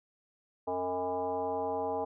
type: tone with frequency modulation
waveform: sine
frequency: 637 Hz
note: D#5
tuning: 41 cents sharp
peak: -30 dBFS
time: 0.67-2.05 s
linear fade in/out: 10 ms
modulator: 182 Hz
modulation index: 1.6
effects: none